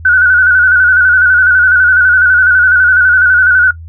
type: tone with vibrato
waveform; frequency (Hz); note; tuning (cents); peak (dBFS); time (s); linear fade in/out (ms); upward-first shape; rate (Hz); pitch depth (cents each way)
sine; 1480; F#6; 0; -4; 0.05-3.71; 5; square; 12; 47
effects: noise-tail reverb RT60 0.1 s tail -20 dB re dry + added 82 Hz sine -26 dBFS peak until 3.88 s